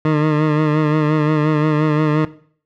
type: tone with vibrato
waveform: 20% pulse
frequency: 152.7 Hz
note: D#3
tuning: 32 cents flat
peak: -8 dBFS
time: 0.05-2.25 s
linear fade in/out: 2 ms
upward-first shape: sine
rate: 5.7 Hz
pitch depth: 39 cents each way
effects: noise-tail reverb RT60 0.5 s tail -17 dB re dry + low-pass 2000 Hz 12 dB/octave